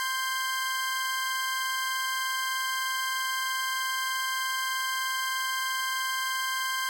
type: tone pair together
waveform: sawtooth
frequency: 1045 / 1579.1 Hz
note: C6 / G6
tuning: -2 / +12 cents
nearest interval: perfect fifth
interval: 714 cents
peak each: -27 dBFS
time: 0-6.89 s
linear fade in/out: 0 ms
effects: none